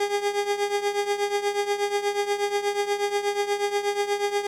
30% pulse tone with tremolo, 407.2 Hz, G#4, 34 cents flat, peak -17 dBFS, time 0-4.47 s, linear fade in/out 5 ms, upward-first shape triangle, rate 8.3 Hz, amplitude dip 80%, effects low-pass 9000 Hz 12 dB/octave + 9-bit

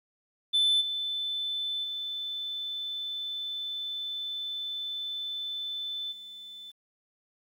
sine tone with level steps, 3520 Hz, A7, in tune, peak -19 / -29 / -32 / -42 dBFS, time 0.53-6.72 s, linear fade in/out 20 ms, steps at 0.8 / 1.83 / 6.11 s, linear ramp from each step 20 ms, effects tanh soft clip ceiling -20 dBFS + 10-bit

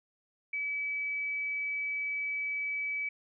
sine tone, 2291 Hz, D7, 44 cents flat, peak -31 dBFS, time 0.53-3.09 s, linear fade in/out 5 ms, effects none

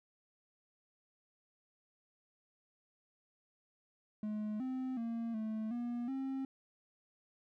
triangle tone with pitch steps, 212.4 / 258.6 / 230.6 / 218.4 / 239.7 / 267.3 Hz, G#3 / C4 / A#3 / A3 / A#3 / C4, +39 / -20 / -19 / -13 / +48 / +37 cents, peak -34 dBFS, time 4.23-6.45 s, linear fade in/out 2 ms, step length 370 ms, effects none

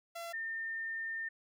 sawtooth / sine tone pair in turn, 678 / 1810 Hz, E5 / A6, +49 / +48 cents, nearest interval octave + perfect fourth, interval 1699 cents, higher second, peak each -37 / -36 dBFS, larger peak second, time 0.15-0.33 / 0.33-1.29 s, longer second, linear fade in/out 10 ms, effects none

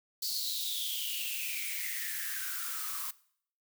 blue noise with high-pass filter sweep, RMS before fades -36 dBFS, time 0.22-3.11 s, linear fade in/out 5 ms, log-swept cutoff 4600 to 1100 Hz, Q 8.9, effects noise-tail reverb RT60 0.6 s tail -20 dB re dry

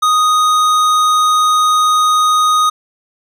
sine tone with tanh clipping, 1244.5 Hz, D#6, in tune, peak -11 dBFS, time 0.02-2.7 s, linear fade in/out 10 ms, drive 16 dB, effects none

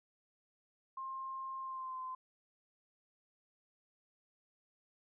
sine tone with pitch glide, 1061 to 1032.6 Hz, C6 to C6, +24 to -23 cents, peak -40 dBFS, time 0.97-2.15 s, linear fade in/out 5 ms, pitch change -47 cents, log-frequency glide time 1.6-2 s, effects none

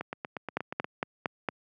two click trains, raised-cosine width 0.5 ms, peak -13 / -19 dBFS, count 5 / 8, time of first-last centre 0.57-1.487 / 0.01-0.844 s, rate 4.36 / 8.39 Hz, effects high-pass 150 Hz 12 dB/octave

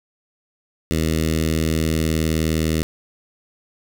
10% pulse tone with notch filter, 79.7 Hz, D#2, 42 cents sharp, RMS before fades -20 dBFS, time 0.91-2.83 s, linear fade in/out 0 ms, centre 950 Hz, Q 0.55, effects none

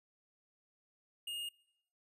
sine tone with hard clipping, 2844 Hz, F7, 31 cents sharp, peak -40 dBFS, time 1.27-1.49 s, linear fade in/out 5 ms, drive 15 dB, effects noise-tail reverb RT60 0.8 s tail -24 dB re dry + resampled to 32000 Hz

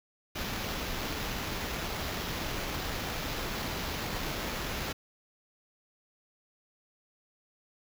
pink noise with sample-and-hold, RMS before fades -35 dBFS, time 0.35-4.93 s, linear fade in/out 10 ms, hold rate 8820 Hz, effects none

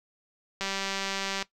click train, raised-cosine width 0.2 ms, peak -14 dBFS, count 160, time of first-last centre 0.61-1.425 s, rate 195 Hz, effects noise-tail reverb RT60 0.1 s tail -17 dB re dry

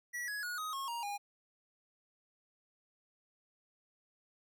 square tone with pitch steps, 1937 / 1676.5 / 1451.1 / 1256 / 1087.1 / 940.9 / 814.4 Hz, B6 / G#6 / F#6 / D#6 / C#6 / A#5 / G#5, -34 / +16 / -34 / +16 / -34 / +16 / -34 cents, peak -38 dBFS, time 0.13-1.18 s, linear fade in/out 20 ms, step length 150 ms, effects none

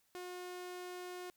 sawtooth tone, 360 Hz, F#4, 47 cents flat, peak -40 dBFS, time 0.15-1.3 s, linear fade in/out 0 ms, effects white hiss -75 dBFS RMS until 1.36 s

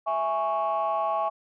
sine chord, C# minor, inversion first, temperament equal, 659.3 / 830.6 / 1108.7 Hz, E5 / G#5 / C#6, 0 / 0 / 0 cents, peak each -27 dBFS, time 0.06-1.3 s, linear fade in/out 20 ms, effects tanh soft clip ceiling -18 dBFS

